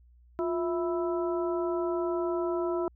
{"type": "harmonic tone with a mistuned harmonic", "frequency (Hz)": 329.6, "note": "E4", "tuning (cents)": 0, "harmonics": [1, 2, 3, 4], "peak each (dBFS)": [-28, -34, -38, -40], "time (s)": [0.39, 2.88], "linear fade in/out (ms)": 0, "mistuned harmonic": 1, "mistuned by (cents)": 110, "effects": ["added 60 Hz sine -55 dBFS peak until 2.95 s"]}